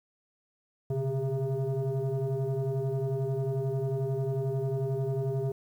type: tone with frequency modulation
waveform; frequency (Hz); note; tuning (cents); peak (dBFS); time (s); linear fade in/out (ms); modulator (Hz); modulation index
sine; 138.59; C#3; 0; -26; 0.9-5.52; 5; 266; 1.3
effects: tanh soft clip ceiling -23 dBFS + 10-bit